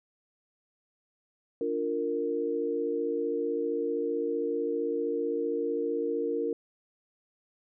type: chord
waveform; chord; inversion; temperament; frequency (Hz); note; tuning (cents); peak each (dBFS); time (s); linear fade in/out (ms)
sine; Bb major; first; equal with one note detuned; 293.7 / 349.2 / 461.9; D4 / F4 / Bb4; 0 / 0 / -16; -34 / -34 / -29; 1.61-6.53; 2
effects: none